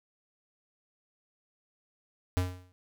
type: tone with exponential decay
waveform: square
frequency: 90.8 Hz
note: F#2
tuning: 32 cents flat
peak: -23 dBFS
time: 2.37-2.72 s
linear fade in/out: 0 ms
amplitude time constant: 74 ms
effects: none